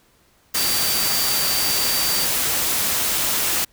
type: tone in noise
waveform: sine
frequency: 4642 Hz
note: D8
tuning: 21 cents flat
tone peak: -24 dBFS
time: 0.56-2.26 s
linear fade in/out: 10 ms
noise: white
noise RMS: -21 dBFS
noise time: 0.54-3.65 s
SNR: -6 dB
effects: pink hiss -58 dBFS RMS until 3.72 s